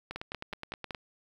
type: two click trains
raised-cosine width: 0.3 ms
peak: -22 / -21 dBFS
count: 9 / 5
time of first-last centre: 0.11-0.948 / 0.16-0.908 s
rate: 9.55 / 5.35 Hz
effects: 9-bit